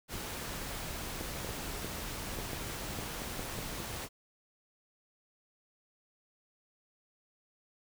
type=noise; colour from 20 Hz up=pink; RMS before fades=-40 dBFS; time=0.08-4.09 s; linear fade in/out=50 ms
type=clicks; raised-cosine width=2 ms; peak=-27 dBFS; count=11; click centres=1.211 / 1.447 / 1.491 / 1.846 / 2.388 / 2.532 / 2.988 / 3.219 / 3.394 / 3.588 / 3.803 s
effects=none